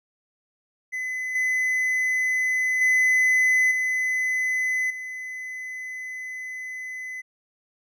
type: tone with level steps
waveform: triangle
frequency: 2020 Hz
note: B6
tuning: 39 cents sharp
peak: -25 / -19 / -15 / -20 / -30 dBFS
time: 0.92-7.22 s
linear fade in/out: 20 ms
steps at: 1.35 / 2.81 / 3.71 / 4.9 s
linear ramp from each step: 5 ms
effects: none